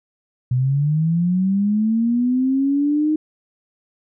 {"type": "linear sweep", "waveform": "sine", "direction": "up", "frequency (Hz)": [122.7, 311.1], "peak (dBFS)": -15, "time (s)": [0.51, 3.16], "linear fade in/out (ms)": 5, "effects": []}